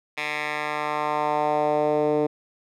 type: tone with band-pass filter sweep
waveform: 10% pulse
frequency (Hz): 150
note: D3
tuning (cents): +37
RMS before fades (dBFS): -24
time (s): 0.17-2.27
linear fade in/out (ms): 10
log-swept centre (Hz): 2400 to 400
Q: 1.9
effects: none